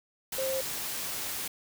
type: tone in noise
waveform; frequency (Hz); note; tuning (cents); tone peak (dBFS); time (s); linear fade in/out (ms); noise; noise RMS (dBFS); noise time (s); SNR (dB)
sine; 529; C5; +19; -29; 0.38-0.61; 5; white; -35; 0.32-1.48; +3
effects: none